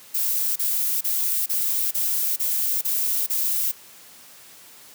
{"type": "noise bursts", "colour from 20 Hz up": "violet", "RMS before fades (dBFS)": -23, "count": 8, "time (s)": [0.14, 3.717], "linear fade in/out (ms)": 10, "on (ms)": 420, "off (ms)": 31, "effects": ["white hiss -47 dBFS RMS until 4.94 s", "high-pass 100 Hz 12 dB/octave"]}